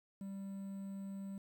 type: tone with quantisation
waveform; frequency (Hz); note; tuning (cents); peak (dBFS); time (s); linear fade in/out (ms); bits
triangle; 196; G3; 0; -40; 0.21-1.38; 2; 11
effects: none